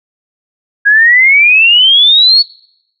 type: exponential sweep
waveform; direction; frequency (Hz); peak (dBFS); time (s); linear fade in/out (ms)
sine; up; 1630 to 4457; -3; 0.85-2.43; 20
effects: noise-tail reverb RT60 0.8 s tail -25 dB re dry